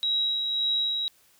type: tone with tremolo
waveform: sine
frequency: 3853 Hz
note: B7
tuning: 44 cents flat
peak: -22 dBFS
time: 0.03-1.08 s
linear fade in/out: 0 ms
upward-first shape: sine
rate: 1.8 Hz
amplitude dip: 35%
effects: white hiss -61 dBFS RMS until 1.39 s